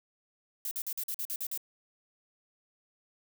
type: noise bursts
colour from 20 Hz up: violet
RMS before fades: -35 dBFS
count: 9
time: 0.65-1.576 s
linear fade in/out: 2 ms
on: 62 ms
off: 46 ms
effects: none